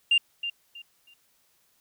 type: tone with echo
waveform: sine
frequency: 2794 Hz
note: F7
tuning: in tune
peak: -16 dBFS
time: 0.11-0.18 s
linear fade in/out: 5 ms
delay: 320 ms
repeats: 3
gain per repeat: -12 dB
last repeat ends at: 1.14 s
effects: tanh soft clip ceiling -14 dBFS + white hiss -67 dBFS RMS until 1.8 s